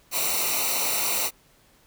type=noise with comb filter; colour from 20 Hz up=white; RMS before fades=-25 dBFS; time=0.11-1.31 s; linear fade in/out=50 ms; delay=0.6 ms; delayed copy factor=-0.75; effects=pink hiss -59 dBFS RMS until 1.86 s